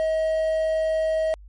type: tone with quantisation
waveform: triangle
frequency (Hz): 636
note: D#5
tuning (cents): +38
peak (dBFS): -18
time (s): 0-1.34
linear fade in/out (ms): 0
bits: 8
effects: added 50 Hz sine -42 dBFS peak until 1.48 s + MP3 48 kbps